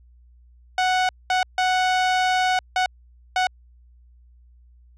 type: tone bursts at uneven times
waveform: sawtooth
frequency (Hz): 740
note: F#5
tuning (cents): 0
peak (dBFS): -14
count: 5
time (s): 0.78-1.09 / 1.3-1.43 / 1.58-2.59 / 2.76-2.86 / 3.36-3.47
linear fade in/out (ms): 2
effects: added 60 Hz sine -49 dBFS peak until 4.97 s + low-pass 5000 Hz 12 dB/octave